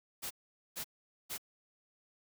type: noise bursts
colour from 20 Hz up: white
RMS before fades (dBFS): -40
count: 3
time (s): 0.22-1.381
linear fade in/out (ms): 20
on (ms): 87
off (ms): 450
effects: none